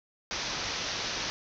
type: low-pass noise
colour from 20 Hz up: white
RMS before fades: -34 dBFS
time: 0.31-1.3 s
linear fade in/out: 0 ms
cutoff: 6200 Hz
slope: 96 dB/octave
effects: none